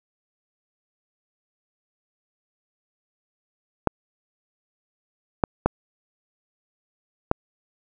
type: clicks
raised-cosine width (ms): 1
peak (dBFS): -3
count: 4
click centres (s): 3.873 / 5.438 / 5.66 / 7.314
effects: none